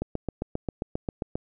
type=click train; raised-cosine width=2 ms; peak=-15 dBFS; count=11; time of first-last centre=0.02-1.355 s; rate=7.49 Hz; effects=none